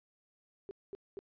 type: tone bursts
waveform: sine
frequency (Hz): 395.4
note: G4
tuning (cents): +15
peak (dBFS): -40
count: 3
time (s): 0.69-1.19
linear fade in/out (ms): 0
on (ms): 20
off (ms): 220
effects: resampled to 11025 Hz